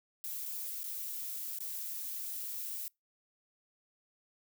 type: noise with dropouts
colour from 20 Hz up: violet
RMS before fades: -40 dBFS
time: 0.24-2.88 s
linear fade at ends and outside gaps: 1 ms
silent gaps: 0.455-0.459 / 0.833-0.84 / 1.587-1.604 s
effects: noise-tail reverb RT60 0.2 s tail -26 dB re dry